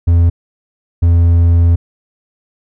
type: tone bursts at uneven times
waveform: triangle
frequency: 85.1 Hz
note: F2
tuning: 44 cents flat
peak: -4 dBFS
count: 2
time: 0.07-0.3 / 1.02-1.76 s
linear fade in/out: 10 ms
effects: none